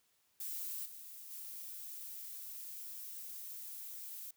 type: noise with level steps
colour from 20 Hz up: violet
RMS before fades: -42 / -51 / -47 dBFS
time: 0.4-4.31 s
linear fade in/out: 5 ms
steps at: 0.85 / 1.3 s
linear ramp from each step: 10 ms
effects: white hiss -75 dBFS RMS until 4.36 s